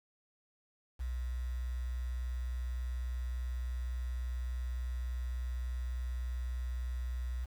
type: tone with quantisation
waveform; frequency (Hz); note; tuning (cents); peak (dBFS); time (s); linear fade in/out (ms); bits
sine; 61.74; B1; 0; -34; 0.99-7.46; 20; 9
effects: none